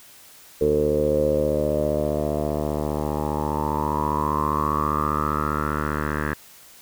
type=tone with low-pass filter sweep; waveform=10% pulse; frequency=75 Hz; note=D2; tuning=37 cents sharp; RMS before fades=-23 dBFS; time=0.61-6.34 s; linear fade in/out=5 ms; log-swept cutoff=460 to 1600 Hz; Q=9.4; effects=white hiss -48 dBFS RMS until 6.81 s